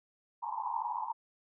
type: band-pass noise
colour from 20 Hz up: white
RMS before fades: -36 dBFS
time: 0.42-1.13 s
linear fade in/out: 20 ms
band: 850 to 1000 Hz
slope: 96 dB/octave
effects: none